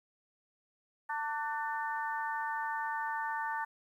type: harmonic tone with a mistuned harmonic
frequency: 298.5 Hz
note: D4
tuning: 28 cents sharp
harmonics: 3 / 4 / 5 / 6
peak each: -35 / -42 / -41 / -40 dBFS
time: 1.09-3.65 s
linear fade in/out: 10 ms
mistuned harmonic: 4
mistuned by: -47 cents
effects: 11-bit